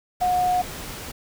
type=tone in noise; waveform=sine; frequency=725 Hz; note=F#5; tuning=35 cents flat; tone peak=-18 dBFS; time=0.21-0.62 s; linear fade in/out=10 ms; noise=pink; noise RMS=-35 dBFS; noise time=0.2-1.12 s; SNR=+14 dB; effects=none